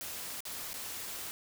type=noise with dropouts; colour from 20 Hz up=white; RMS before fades=-41 dBFS; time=0.01-1.31 s; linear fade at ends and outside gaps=0 ms; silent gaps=0.405-0.453 / 0.732-0.74 s; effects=none